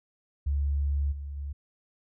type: tone with level steps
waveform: sine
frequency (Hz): 71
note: C#2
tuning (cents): +42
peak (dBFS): -24 / -34 / -32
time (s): 0.46-1.53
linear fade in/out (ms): 10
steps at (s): 1.11 / 1.36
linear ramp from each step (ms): 20
effects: none